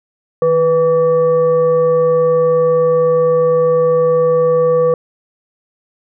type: tone with frequency modulation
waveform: sine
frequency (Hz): 493.9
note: B4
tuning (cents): 0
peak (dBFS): -9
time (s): 0.42-4.94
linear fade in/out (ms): 2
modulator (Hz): 652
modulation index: 0.43
effects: none